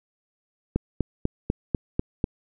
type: click train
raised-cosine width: 3 ms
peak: -9 dBFS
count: 7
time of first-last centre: 0.76-2.241 s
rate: 4.05 Hz
effects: none